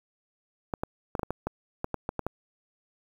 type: clicks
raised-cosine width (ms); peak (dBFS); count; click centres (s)
1; -15; 12; 0.738 / 0.835 / 1.152 / 1.194 / 1.232 / 1.306 / 1.47 / 1.844 / 1.943 / 2.091 / 2.193 / 2.266
effects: 8-bit